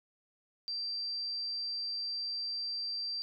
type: tone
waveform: sine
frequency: 4699 Hz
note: D8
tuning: in tune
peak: -34 dBFS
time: 0.68-3.22 s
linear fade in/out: 0 ms
effects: none